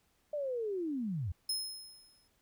sine linear sweep, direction down, 607 to 75.5 Hz, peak -33 dBFS, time 0.33-1.32 s, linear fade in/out 5 ms
sawtooth tone with exponential decay, 5160 Hz, E8, 38 cents flat, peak -28 dBFS, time 1.49-2.28 s, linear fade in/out 5 ms, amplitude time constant 170 ms
effects pink hiss -73 dBFS RMS until 2.41 s

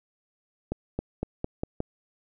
accelerating click train, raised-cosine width 2 ms, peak -15 dBFS, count 6, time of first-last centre 0.72-1.804 s, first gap 270 ms, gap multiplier 0.89, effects none

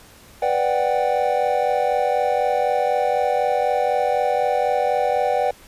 triangle chord, G major seventh, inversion first, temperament equal, 493.9 / 587.3 / 740 / 784 Hz, B4 / D5 / F#5 / G5, 0 / 0 / 0 / 0 cents, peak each -21 dBFS, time 0.42-5.51 s, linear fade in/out 5 ms, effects pink hiss -47 dBFS RMS until 5.67 s + resampled to 32000 Hz

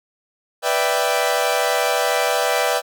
sawtooth chord, E minor seventh, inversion second, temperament equal, 493.9 / 587.3 / 659.3 / 784 Hz, B4 / D5 / E5 / G5, 0 / 0 / 0 / 0 cents, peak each -19 dBFS, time 0.62-2.82 s, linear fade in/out 50 ms, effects none

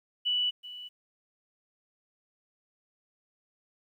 sine tone with echo, 2960 Hz, F#7, in tune, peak -25 dBFS, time 0.25-0.51 s, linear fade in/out 20 ms, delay 380 ms, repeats 1, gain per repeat -15 dB, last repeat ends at 0.89 s, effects 11-bit

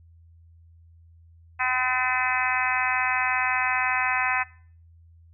harmonic tone, 254.6 Hz, C4, 47 cents flat, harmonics 3 / 4 / 5 / 6 / 7 / 8 / 9 / 10, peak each -30 / -29 / -32 / -30 / -30 / -29 / -35 / -29 dBFS, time 1.59-4.44 s, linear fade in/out 20 ms, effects noise-tail reverb RT60 0.5 s tail -22 dB re dry + added 83 Hz sine -50 dBFS peak until 5.33 s

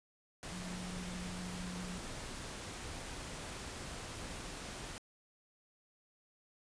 sine tone in noise, 180.4 Hz, F#3, 44 cents flat, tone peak -43 dBFS, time 0.52-1.98 s, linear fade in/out 0 ms, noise pink, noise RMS -45 dBFS, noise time 0.43-4.98 s, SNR -1 dB, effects resampled to 22050 Hz

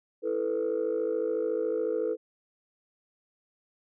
sine chord, E suspended fourth, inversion none, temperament equal, 329.6 / 440 / 493.9 Hz, E4 / A4 / B4, 0 / 0 / 0 cents, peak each -33 / -28 / -29 dBFS, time 0.22-2.17 s, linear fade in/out 50 ms, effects tanh soft clip ceiling -21 dBFS

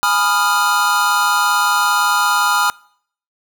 square chord, F half-diminished seventh, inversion first, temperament equal with one note detuned, 830.6 / 987.8 / 1231.6 / 1396.9 Hz, Ab5 / Cb6 / Eb6 / F6, 0 / 0 / -18 / 0 cents, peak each -22 / -20 / -19 / -18 dBFS, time 0.03-2.7 s, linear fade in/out 0 ms, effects noise-tail reverb RT60 0.6 s tail -24 dB re dry

